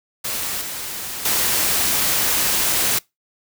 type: noise with level steps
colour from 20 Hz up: white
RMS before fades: -25 / -29 / -19 dBFS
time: 0.24-2.99 s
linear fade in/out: 10 ms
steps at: 0.61 / 1.25 s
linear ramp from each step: 5 ms
effects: noise-tail reverb RT60 0.2 s tail -24 dB re dry